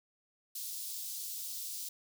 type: high-pass noise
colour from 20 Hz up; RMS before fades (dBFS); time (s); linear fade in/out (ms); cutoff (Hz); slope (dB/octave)
white; -41; 0.55-1.89; 5; 3900; 24
effects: none